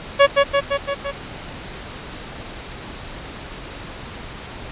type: tone with echo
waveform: sawtooth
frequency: 561 Hz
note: C#5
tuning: 21 cents sharp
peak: -4 dBFS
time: 0.19-0.27 s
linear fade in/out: 20 ms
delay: 170 ms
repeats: 5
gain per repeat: -3 dB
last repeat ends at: 1.12 s
effects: pink hiss -34 dBFS RMS until 4.71 s + resampled to 8000 Hz